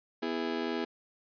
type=chord; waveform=35% pulse; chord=E major; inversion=second; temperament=just; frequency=247.2 / 329.6 / 412 Hz; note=B3 / E4 / G#4; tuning=+2 / 0 / -14 cents; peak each=-34 dBFS; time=0.22-0.85 s; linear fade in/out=10 ms; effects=resampled to 11025 Hz